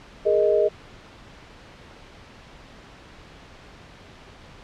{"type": "chord", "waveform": "sine", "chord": "Ab suspended second", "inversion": "none", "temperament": "equal", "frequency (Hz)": [415.3, 466.2, 622.3], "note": ["Ab4", "Bb4", "Eb5"], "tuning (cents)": [0, 0, 0], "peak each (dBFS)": [-20, -23, -20], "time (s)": [0.25, 0.69], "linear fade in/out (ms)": 20, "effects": ["pink hiss -46 dBFS RMS until 4.63 s", "low-pass 4000 Hz 12 dB/octave"]}